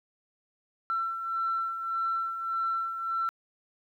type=beating tone pair; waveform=sine; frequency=1344 / 1345.7 Hz; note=E6 / E6; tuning=+33 / +35 cents; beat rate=1.7 Hz; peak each=-36 / -28 dBFS; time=0.9-3.29 s; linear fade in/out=0 ms; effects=tanh soft clip ceiling -21 dBFS + 11-bit